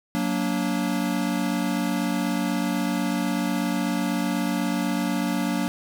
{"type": "chord", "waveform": "square", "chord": "Gb augmented", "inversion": "none", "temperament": "equal with one note detuned", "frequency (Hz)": [185, 233.1, 289.3], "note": ["Gb3", "Bb3", "D4"], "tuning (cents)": [0, 0, -26], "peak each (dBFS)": -28, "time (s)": [0.15, 5.68], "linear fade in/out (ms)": 0, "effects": []}